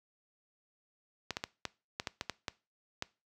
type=clicks; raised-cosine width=0.2 ms; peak=-17 dBFS; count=10; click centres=1.307 / 1.369 / 1.439 / 1.653 / 1.999 / 2.072 / 2.211 / 2.297 / 2.482 / 3.024 s; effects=noise-tail reverb RT60 0.3 s tail -21 dB re dry + high-pass 60 Hz 12 dB/octave